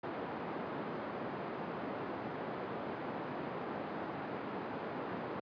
pink band-pass noise, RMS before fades -41 dBFS, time 0.03-5.4 s, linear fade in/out 5 ms, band 200 to 1200 Hz, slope 12 dB/octave, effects high-pass 100 Hz 12 dB/octave + resampled to 11025 Hz

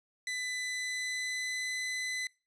sawtooth tone with pitch glide, 2000 to 2013 Hz, B6 to B6, +21 to +33 cents, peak -30 dBFS, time 0.27-2.27 s, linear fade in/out 2 ms, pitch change +12 cents, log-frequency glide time 0.59-1.75 s, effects noise-tail reverb RT60 0.3 s tail -23 dB re dry + resampled to 22050 Hz

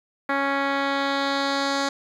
10% pulse tone with low-pass filter sweep, 277.2 Hz, C#4, in tune, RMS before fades -24 dBFS, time 0.29-1.89 s, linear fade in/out 5 ms, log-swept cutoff 2100 to 5700 Hz, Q 1.8, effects 9-bit

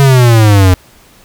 square exponential sweep, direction down, 140.8 to 90 Hz, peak -4 dBFS, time 0-0.74 s, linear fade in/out 0 ms, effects pink hiss -43 dBFS RMS until 1.24 s

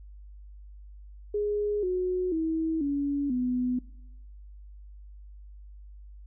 sine tone with pitch steps, 415.3 / 365.7 / 322.1 / 283.7 / 249.8 Hz, G#4 / F#4 / E4 / C#4 / B3, 0 / -20 / -40 / +40 / +20 cents, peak -25 dBFS, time 1.34-3.79 s, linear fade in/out 5 ms, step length 490 ms, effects noise-tail reverb RT60 1.0 s tail -22 dB re dry + added 50 Hz sine -44 dBFS peak until 6.26 s

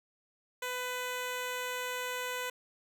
10% pulse tone, 500 Hz, B4, 21 cents sharp, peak -26 dBFS, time 0.62-2.5 s, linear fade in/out 5 ms, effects none

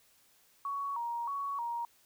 sine tone with vibrato, 1026 Hz, C6, 34 cents flat, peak -33 dBFS, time 0.65-1.85 s, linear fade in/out 2 ms, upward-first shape square, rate 1.6 Hz, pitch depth 150 cents each way, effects white hiss -66 dBFS RMS until 2.05 s

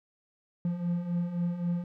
triangle beating tone pair, 171.1 / 174.9 Hz, F3 / F3, -35 / +3 cents, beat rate 3.8 Hz, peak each -33 / -27 dBFS, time 0.65-1.84 s, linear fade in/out 2 ms, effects none

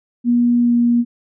sine tone with pitch glide, 240.3 to 238.2 Hz, B3 to A#3, -47 to +38 cents, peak -11 dBFS, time 0.24-1.05 s, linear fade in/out 50 ms, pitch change -15 cents, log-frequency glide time 0.61-0.74 s, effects none

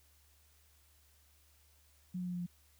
sine tone with pitch steps, 181.5 / 179.93 / 178.38 / 176.84 / 175.32 Hz, F#3 / F#3 / F3 / F3 / F3, -33 / -48 / +37 / +22 / +7 cents, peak -36 dBFS, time 2.14-2.465 s, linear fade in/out 10 ms, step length 65 ms, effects added 73 Hz sine -67 dBFS peak until 2.79 s + white hiss -69 dBFS RMS until 2.79 s

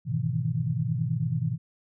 sine chord, E major seventh, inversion first, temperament equal, 103.83 / 123.47 / 155.56 / 164.81 Hz, G#2 / B2 / D#3 / E3, 0 / 0 / 0 / 0 cents, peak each -34 / -28 / -30 / -31 dBFS, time 0.05-1.58 s, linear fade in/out 50 ms, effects none

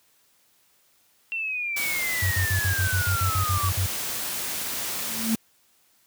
sine exponential sweep, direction down, 2726 to 1136 Hz, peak -26 dBFS, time 1.32-3.69 s, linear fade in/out 0 ms
white noise, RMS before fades -30 dBFS, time 1.76-5.36 s, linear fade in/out 10 ms
sine tone bursts, 93.3 Hz, F#2, 15 cents sharp, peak -21 dBFS, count 12, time 2.22-3.862 s, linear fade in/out 5 ms, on 91 ms, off 50 ms
sine tone with exponential growth, 224.2 Hz, A3, 33 cents sharp, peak -18 dBFS, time 4.98-5.35 s, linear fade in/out 2 ms, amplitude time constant 80 ms
effects white hiss -63 dBFS RMS until 6.06 s + high-pass 60 Hz 12 dB/octave

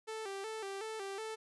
sawtooth tone with vibrato, 415.3 Hz, G#4, in tune, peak -36 dBFS, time 0.07-1.36 s, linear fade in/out 20 ms, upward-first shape square, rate 2.7 Hz, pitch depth 100 cents each way, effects resampled to 24000 Hz + 13-bit

